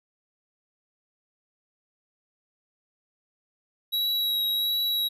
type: tone with vibrato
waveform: square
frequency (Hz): 3871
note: B7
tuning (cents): -35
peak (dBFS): -24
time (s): 3.92-5.09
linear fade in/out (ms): 20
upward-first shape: triangle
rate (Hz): 1.4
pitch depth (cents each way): 20
effects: none